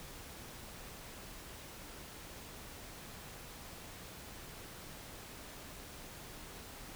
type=silence; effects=pink hiss -50 dBFS RMS until 6.95 s